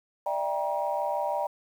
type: chord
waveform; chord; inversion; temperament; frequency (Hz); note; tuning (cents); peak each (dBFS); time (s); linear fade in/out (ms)
sine; E half-diminished seventh; third; just; 593.3 / 659.3 / 791.1 / 949.3; D5 / E5 / G5 / Bb5; +18 / 0 / +16 / +31; -30 / -35 / -31 / -31; 0.26-1.47; 5
effects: tanh soft clip ceiling -16 dBFS + 9-bit